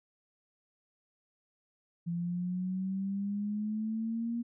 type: exponential sweep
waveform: sine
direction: up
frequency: 169.4 to 237.1 Hz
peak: -31 dBFS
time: 2.06-4.43 s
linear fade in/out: 20 ms
effects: none